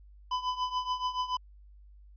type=tone with tremolo; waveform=square; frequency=1004 Hz; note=B5; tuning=28 cents sharp; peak=-27 dBFS; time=0.31-1.37 s; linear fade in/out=5 ms; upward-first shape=triangle; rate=7 Hz; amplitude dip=85%; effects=added 50 Hz sine -51 dBFS peak until 2.16 s + resampled to 11025 Hz